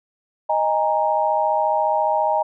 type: chord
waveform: sine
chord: D# suspended fourth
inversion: none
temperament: equal with one note detuned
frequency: 622.3 / 817.8 / 932.3 Hz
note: D#5 / G#5 / A#5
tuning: 0 / -27 / 0 cents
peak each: -21 dBFS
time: 0.49-2.43 s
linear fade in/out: 10 ms
effects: none